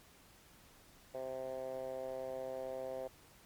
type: tone with band-pass filter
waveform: 10% pulse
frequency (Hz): 130.81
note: C3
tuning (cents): 0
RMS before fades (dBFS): -42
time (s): 1.14-3.08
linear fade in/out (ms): 10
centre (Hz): 570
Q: 4.5
effects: pink hiss -62 dBFS RMS until 3.45 s + MP3 96 kbps